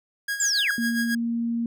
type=tone with tremolo; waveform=45% pulse; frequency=1642 Hz; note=G#6; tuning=20 cents flat; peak=-24 dBFS; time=0.28-1.15 s; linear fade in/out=5 ms; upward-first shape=sine; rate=7.3 Hz; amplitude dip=65%
type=linear sweep; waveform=sine; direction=down; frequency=7630 to 1379 Hz; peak=-21 dBFS; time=0.4-0.71 s; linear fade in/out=2 ms
type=tone; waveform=sine; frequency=233.1 Hz; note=A#3; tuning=in tune; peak=-23 dBFS; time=0.78-1.66 s; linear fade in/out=2 ms
effects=none